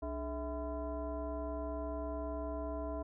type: tone with frequency modulation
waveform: sine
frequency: 293.7 Hz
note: D4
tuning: in tune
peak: -36 dBFS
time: 0.02-3.03 s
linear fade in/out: 10 ms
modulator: 359 Hz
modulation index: 1.6
effects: none